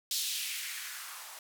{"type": "noise with band-pass filter sweep", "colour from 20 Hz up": "violet", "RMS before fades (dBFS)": -38, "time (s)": [0.11, 1.39], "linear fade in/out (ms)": 2, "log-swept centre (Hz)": [4200, 790], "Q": 2.1, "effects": []}